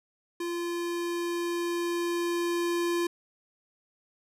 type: tone with level ramp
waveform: square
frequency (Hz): 344.9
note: F4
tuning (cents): -22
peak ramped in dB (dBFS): -31 to -26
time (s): 0.4-3.07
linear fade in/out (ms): 5
effects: resampled to 32000 Hz

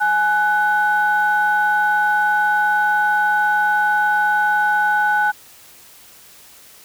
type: tone pair together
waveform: sine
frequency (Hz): 838 / 1491.9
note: G#5 / F#6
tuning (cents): +15 / +14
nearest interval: minor seventh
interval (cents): 999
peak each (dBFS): -16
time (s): 0-5.32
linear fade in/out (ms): 20
effects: tanh soft clip ceiling -7 dBFS + white hiss -45 dBFS RMS until 6.84 s

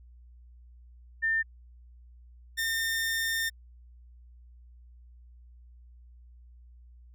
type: tone pair in turn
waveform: sine / sawtooth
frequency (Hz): 1800 / 1813.6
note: A6 / A#6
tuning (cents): +39 / -48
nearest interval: unison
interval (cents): 13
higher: second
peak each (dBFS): -24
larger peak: neither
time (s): 1.22-1.43 / 2.57-3.5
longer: second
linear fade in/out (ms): 20
effects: added 60 Hz sine -50 dBFS peak until 7.14 s

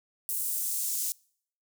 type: noise with high-pass filter sweep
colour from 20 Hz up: white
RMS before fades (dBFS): -31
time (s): 0.29-1.12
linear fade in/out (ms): 0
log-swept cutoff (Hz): 9900 to 6400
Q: 1.2
effects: noise-tail reverb RT60 0.6 s tail -26 dB re dry

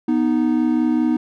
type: tone pair together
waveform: triangle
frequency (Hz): 246.1 / 311.1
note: B3 / D#4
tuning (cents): -6 / 0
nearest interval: major third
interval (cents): 406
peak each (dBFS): -16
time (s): 0.08-1.17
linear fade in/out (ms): 5
effects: none

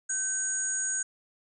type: tone cluster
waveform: sine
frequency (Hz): 1542 / 6720 / 8120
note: G6 / G#8 / B8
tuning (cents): -29 / +19 / +47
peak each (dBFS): -36 / -29 / -34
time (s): 0.09-1.03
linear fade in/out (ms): 10
effects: none

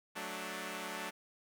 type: chord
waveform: 5% pulse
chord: D major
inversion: first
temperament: equal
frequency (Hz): 185 / 220 / 293.7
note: F#3 / A3 / D4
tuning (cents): 0 / 0 / 0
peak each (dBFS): -33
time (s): 0.15-1.11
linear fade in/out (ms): 20
effects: none

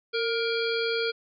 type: harmonic tone with a mistuned harmonic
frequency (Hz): 470.9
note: A#4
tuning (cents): +18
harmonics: 1 / 3 / 5 / 7 / 9 / 10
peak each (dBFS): -27 / -32 / -34 / -35 / -37 / -37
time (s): 0.13-1.12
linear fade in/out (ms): 20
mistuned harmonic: 1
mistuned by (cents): -50
effects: none

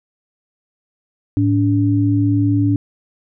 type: tone pair together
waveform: sine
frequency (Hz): 107.5 / 287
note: A2 / D4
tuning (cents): -40 / -40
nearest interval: octave + perfect fourth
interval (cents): 1700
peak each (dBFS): -15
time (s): 1.37-2.76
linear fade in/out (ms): 0
effects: none

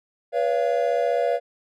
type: tone cluster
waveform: triangle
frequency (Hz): 486.8 / 562 / 687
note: B4 / C#5 / F5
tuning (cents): -25 / +24 / -29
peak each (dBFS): -22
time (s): 0.32-1.4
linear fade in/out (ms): 50
effects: none

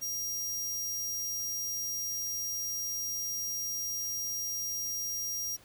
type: tone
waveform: sawtooth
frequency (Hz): 5700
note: F8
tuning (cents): +34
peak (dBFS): -30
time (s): 0.01-5.57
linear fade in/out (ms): 20
effects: pink hiss -58 dBFS RMS until 5.64 s

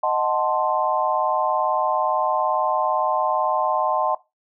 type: chord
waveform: sine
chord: D# diminished seventh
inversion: none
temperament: equal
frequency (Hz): 622.3 / 740 / 880 / 1046.5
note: D#5 / F#5 / A5 / C6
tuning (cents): 0 / 0 / 0 / 0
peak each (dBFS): -24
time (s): 0.03-4.15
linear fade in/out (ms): 5
effects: noise-tail reverb RT60 0.2 s tail -17 dB re dry

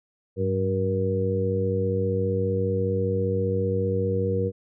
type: harmonic tone with a mistuned harmonic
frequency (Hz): 94.9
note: F#2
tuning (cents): +44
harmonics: 1 / 2 / 3 / 4 / 5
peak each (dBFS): -26 / -30 / -35 / -32 / -25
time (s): 0.36-4.52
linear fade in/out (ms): 50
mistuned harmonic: 1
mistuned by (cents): +79
effects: none

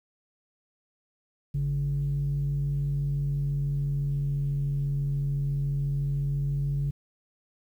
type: tone pair together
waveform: sine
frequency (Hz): 47.09 / 141.1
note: F#1 / C#3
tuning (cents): +31 / +31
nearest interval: octave + perfect fifth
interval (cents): 1900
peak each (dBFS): -32 / -24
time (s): 1.54-6.91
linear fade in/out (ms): 10
effects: tanh soft clip ceiling -21 dBFS + 10-bit

